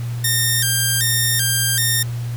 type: tone with vibrato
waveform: 5% pulse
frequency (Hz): 1707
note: G#6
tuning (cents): +47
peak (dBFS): -6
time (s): 0.24-2.03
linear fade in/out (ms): 5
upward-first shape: square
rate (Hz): 1.3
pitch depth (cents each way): 120
effects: added 119 Hz sine -22 dBFS peak until 2.36 s + pink hiss -40 dBFS RMS until 2.36 s